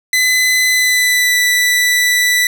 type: tone with pitch glide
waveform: sawtooth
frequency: 2015 to 1974.7 Hz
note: B6 to B6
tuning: +34 to -1 cents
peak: -7 dBFS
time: 0.13-2.47 s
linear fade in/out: 2 ms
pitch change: -35 cents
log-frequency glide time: 0.68-1.38 s
effects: 7-bit